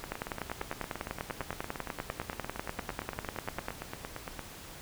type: two click trains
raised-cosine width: 0.5 ms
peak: -18 / -22 dBFS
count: 37 / 39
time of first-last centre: 0.12-3.684 / 0.04-4.393 s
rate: 10.1 / 8.73 Hz
effects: pink hiss -47 dBFS RMS until 4.81 s